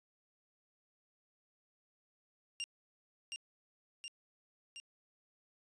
sawtooth tone with echo, 2794 Hz, F7, in tune, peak -34 dBFS, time 2.6-2.64 s, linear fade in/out 0 ms, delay 720 ms, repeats 3, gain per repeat -3 dB, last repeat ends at 4.8 s, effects resampled to 22050 Hz

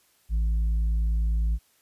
triangle tone with tanh clipping, 55 Hz, A1, in tune, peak -22 dBFS, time 0.29-1.59 s, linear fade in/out 50 ms, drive 8 dB, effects white hiss -64 dBFS RMS until 1.81 s + resampled to 32000 Hz

